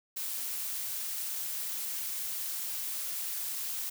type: noise with amplitude modulation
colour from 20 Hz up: blue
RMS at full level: -34 dBFS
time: 0.16-3.9 s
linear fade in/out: 10 ms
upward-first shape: sine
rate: 224 Hz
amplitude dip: 40%
effects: none